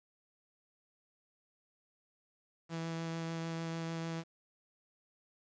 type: tone with vibrato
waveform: sawtooth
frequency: 164.7 Hz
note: E3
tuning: 1 cent flat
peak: -33 dBFS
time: 2.69-4.24 s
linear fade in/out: 50 ms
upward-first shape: triangle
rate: 6.7 Hz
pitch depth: 11 cents each way
effects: resampled to 16000 Hz + 10-bit